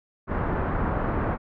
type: low-pass noise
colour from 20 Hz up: pink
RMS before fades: -26 dBFS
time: 0.27-1.38 s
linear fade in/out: 50 ms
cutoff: 1500 Hz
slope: 24 dB/octave
effects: none